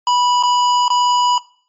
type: tone with dropouts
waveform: square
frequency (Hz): 982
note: B5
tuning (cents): -10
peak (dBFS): -13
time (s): 0.07-1.38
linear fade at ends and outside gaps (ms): 2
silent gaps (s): 0.427-0.434 / 0.881-0.902
effects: noise-tail reverb RT60 0.5 s tail -20 dB re dry + MP3 32 kbps